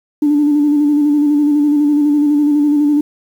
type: tone with vibrato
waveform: sine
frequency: 293.7 Hz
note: D4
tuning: in tune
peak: -8 dBFS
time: 0.22-3.01 s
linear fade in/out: 5 ms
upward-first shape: square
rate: 12 Hz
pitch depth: 29 cents each way
effects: tanh soft clip ceiling -5 dBFS + 7-bit

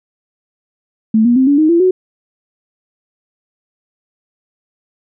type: tone with pitch steps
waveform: sine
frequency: 220 / 239.9 / 261.6 / 285.3 / 311.1 / 339.3 / 370 Hz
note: A3 / A#3 / C4 / C#4 / D#4 / F4 / F#4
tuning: 0 / +50 / 0 / +50 / 0 / -50 / 0 cents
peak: -7 dBFS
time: 1.14-1.91 s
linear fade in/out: 5 ms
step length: 110 ms
effects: none

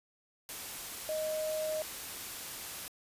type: tone in noise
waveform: sine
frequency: 623 Hz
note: D#5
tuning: 2 cents sharp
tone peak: -32 dBFS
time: 1.09-1.82 s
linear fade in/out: 0 ms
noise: white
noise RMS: -42 dBFS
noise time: 0.49-2.88 s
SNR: +7 dB
effects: resampled to 32000 Hz

